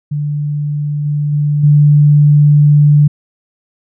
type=tone with level steps; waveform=sine; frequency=147.2 Hz; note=D3; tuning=4 cents sharp; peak=-14 / -12 / -10 / -4 dBFS; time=0.11-3.08 s; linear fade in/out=10 ms; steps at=1.05 / 1.32 / 1.63 s; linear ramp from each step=10 ms; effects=none